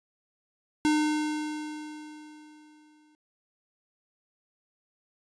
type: tone with exponential decay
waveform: square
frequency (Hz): 303.8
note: D#4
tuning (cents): -41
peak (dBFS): -21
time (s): 0.85-3.15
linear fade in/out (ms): 0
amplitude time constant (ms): 500
effects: resampled to 22050 Hz